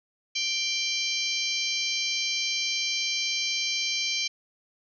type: harmonic tone with a mistuned harmonic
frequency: 784 Hz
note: G5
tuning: in tune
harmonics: 3 / 4 / 5 / 6 / 7 / 8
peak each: -31 / -32 / -33 / -34 / -34 / -35 dBFS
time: 0.35-4.28 s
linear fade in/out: 10 ms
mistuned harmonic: 5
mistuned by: +64 cents
effects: none